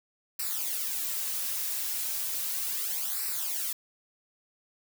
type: noise with flanger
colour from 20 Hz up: blue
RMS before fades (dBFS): -32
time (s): 0.39-3.73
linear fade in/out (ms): 5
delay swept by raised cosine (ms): 0.3 to 4.6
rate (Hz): 0.35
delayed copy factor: -0.75
effects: none